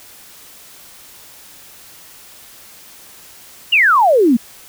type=exponential sweep; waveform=sine; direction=down; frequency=2960 to 217.8 Hz; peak=-8 dBFS; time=3.72-4.37 s; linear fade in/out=10 ms; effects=white hiss -41 dBFS RMS until 4.68 s